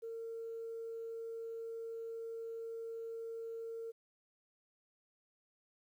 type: tone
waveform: sine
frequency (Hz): 456.2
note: A#4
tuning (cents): -37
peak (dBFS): -40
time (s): 0.02-3.92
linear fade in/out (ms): 20
effects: tanh soft clip ceiling -37 dBFS + 12-bit